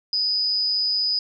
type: tone with amplitude modulation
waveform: sine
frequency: 4978 Hz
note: D#8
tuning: in tune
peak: -17 dBFS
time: 0.13-1.19 s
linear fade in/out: 2 ms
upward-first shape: sine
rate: 205 Hz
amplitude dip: 55%
effects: none